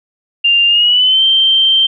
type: tone with pitch glide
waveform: sine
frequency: 2794 to 3136 Hz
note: F7 to G7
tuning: 0 to 0 cents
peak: -7 dBFS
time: 0.44-1.87 s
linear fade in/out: 10 ms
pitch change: +200 cents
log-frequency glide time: 0.67-1.24 s
effects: none